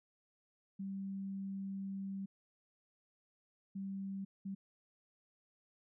sine tone bursts at uneven times, 194.8 Hz, G3, 11 cents flat, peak -39 dBFS, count 3, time 0.79-2.26 / 3.75-4.25 / 4.45-4.55 s, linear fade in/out 10 ms, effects none

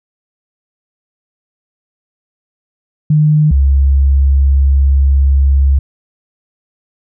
sine tone pair in turn, 151.9 / 68.57 Hz, D#3 / C#2, -41 / -18 cents, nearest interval octave + major second, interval 1377 cents, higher first, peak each -6 dBFS, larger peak neither, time 3.1-3.51 / 3.51-5.79 s, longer second, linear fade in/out 5 ms, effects none

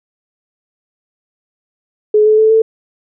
sine tone with pitch steps, 424.6 / 431 / 437.5 / 444.2 Hz, G#4 / A4 / A4 / A4, +38 / -36 / -10 / +16 cents, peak -6 dBFS, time 2.14-2.62 s, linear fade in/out 5 ms, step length 120 ms, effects none

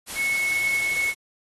sine tone in noise, 2198 Hz, C#7, 15 cents flat, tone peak -21 dBFS, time 0.15-1.14 s, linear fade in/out 50 ms, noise white, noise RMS -33 dBFS, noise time 0.06-1.15 s, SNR +9 dB, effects AAC 32 kbps

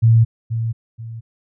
sine tone with echo, 114 Hz, A#2, 38 cents flat, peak -8 dBFS, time 0.02-0.25 s, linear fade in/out 20 ms, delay 480 ms, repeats 2, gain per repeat -10 dB, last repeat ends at 1.21 s, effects none

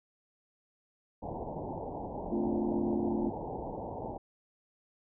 white low-pass noise, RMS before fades -39 dBFS, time 1.22-4.18 s, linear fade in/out 10 ms, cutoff 920 Hz, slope 96 dB/octave
sine chord, D minor seventh, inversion second, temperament equal, 220 / 261.6 / 293.7 / 349.2 Hz, A3 / C4 / D4 / F4, 0 / 0 / 0 / 0 cents, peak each -33 / -37 / -37 / -33 dBFS, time 2.31-3.3 s, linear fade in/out 5 ms
effects none

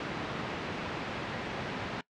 pink band-pass noise, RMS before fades -37 dBFS, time 0-2.01 s, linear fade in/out 2 ms, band 130 to 2900 Hz, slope 12 dB/octave, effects noise-tail reverb RT60 0.1 s tail -21 dB re dry + low-pass 6000 Hz 12 dB/octave

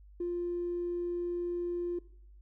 triangle tone with tanh clipping, 349.2 Hz, F4, in tune, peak -31 dBFS, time 0.2-1.99 s, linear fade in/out 5 ms, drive 4 dB, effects noise-tail reverb RT60 0.7 s tail -20 dB re dry + added 50 Hz sine -52 dBFS peak until 2.41 s

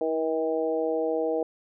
harmonic tone with a mistuned harmonic, 159.6 Hz, D#3, 44 cents sharp, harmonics 2 / 3 / 4 / 5, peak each -31 / -26 / -30 / -36 dBFS, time 0.01-1.43 s, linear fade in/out 2 ms, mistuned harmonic 2, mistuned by +19 cents, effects none

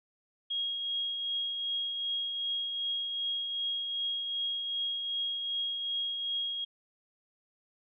sine tone with tremolo, 3278 Hz, G#7, 23 cents flat, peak -29 dBFS, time 0.5-6.65 s, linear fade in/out 10 ms, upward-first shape triangle, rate 2.6 Hz, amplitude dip 40%, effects none

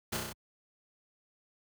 pink noise with echo, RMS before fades -33 dBFS, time 0.12-0.17 s, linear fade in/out 10 ms, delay 32 ms, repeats 5, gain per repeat -2 dB, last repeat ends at 0.33 s, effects high-pass 60 Hz 12 dB/octave

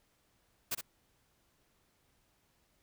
white noise with echo, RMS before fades -34 dBFS, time 0.71-0.75 s, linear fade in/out 10 ms, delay 63 ms, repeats 1, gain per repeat -7 dB, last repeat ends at 0.813 s, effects pink hiss -73 dBFS RMS until 2.82 s

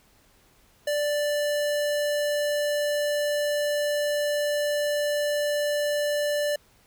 square tone, 587.3 Hz, D5, in tune, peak -24 dBFS, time 0.87-6.56 s, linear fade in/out 5 ms, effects pink hiss -60 dBFS RMS until 6.86 s

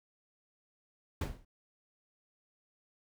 brown noise with exponential decay, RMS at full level -27 dBFS, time 1.21-1.45 s, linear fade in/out 5 ms, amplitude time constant 52 ms, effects none

